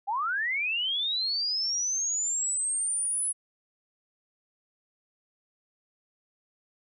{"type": "linear sweep", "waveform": "sine", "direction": "up", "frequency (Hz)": [760, 10280], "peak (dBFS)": -26, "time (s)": [0.07, 3.33], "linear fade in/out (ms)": 20, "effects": []}